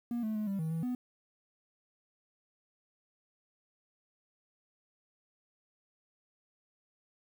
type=tone with pitch steps; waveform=triangle; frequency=237.9 / 217.3 / 213.1 / 196.9 / 159.8 / 163.4 / 248.7 Hz; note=A#3 / A3 / G#3 / G3 / D#3 / E3 / B3; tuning=+35 / -21 / +45 / +8 / +47 / -15 / +12 cents; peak=-29 dBFS; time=0.11-0.95 s; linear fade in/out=2 ms; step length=120 ms; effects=tanh soft clip ceiling -25 dBFS + 10-bit

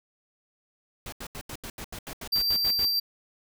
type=noise bursts; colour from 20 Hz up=pink; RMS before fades=-38 dBFS; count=13; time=1.06-2.852 s; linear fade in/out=2 ms; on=64 ms; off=80 ms
type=tone with tremolo; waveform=square; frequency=4701 Hz; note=D8; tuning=1 cent sharp; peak=-22 dBFS; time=2.32-3 s; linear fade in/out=10 ms; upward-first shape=sine; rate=6.2 Hz; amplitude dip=30%
effects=none

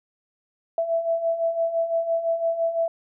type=beating tone pair; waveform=sine; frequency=660 / 665.9 Hz; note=E5 / E5; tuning=+2 / +17 cents; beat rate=5.9 Hz; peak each=-28 / -22 dBFS; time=0.78-2.88 s; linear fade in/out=2 ms; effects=none

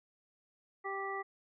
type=harmonic tone; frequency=391.5 Hz; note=G4; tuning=2 cents flat; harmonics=1 / 2 / 3 / 5; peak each=-41 / -42 / -41 / -42 dBFS; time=0.84-1.23 s; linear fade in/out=20 ms; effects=none

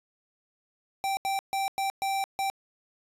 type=tone bursts at uneven times; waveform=square; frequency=781 Hz; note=G5; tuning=7 cents flat; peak=-27 dBFS; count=6; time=1.04-1.17 / 1.25-1.39 / 1.53-1.68 / 1.78-1.9 / 2.02-2.24 / 2.39-2.5 s; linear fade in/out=0 ms; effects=resampled to 32000 Hz + 10-bit

